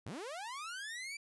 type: linear sweep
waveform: sawtooth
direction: up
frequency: 73.9 to 2349 Hz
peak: -38 dBFS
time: 0.06-1.17 s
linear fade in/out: 5 ms
effects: resampled to 24000 Hz